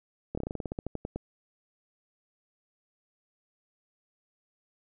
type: slowing click train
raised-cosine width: 2 ms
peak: -20 dBFS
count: 15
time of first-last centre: 0.35-1.16 s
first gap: 25 ms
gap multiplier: 1.12
effects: none